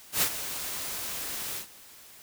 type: noise with ADSR envelope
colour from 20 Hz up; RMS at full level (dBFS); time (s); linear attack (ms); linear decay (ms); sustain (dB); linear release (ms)
white; -23; 0.12-1.67; 98; 72; -12; 98
effects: white hiss -51 dBFS RMS until 2.22 s